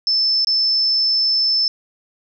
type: tone with dropouts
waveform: sine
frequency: 5274 Hz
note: E8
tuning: in tune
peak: -14 dBFS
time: 0.07-1.68 s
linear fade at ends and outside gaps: 1 ms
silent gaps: 0.447-0.471 s
effects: none